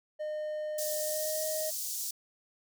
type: tone with pitch glide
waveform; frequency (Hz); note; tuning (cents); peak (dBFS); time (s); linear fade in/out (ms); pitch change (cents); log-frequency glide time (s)
triangle; 610 to 624.6; D#5 to D#5; -34 to +7; -31; 0.19-1.71; 20; +41; 0.94-1.45
type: high-pass noise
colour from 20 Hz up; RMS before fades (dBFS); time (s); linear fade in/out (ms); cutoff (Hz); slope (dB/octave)
pink; -36; 0.78-2.11; 5; 5300; 24
effects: none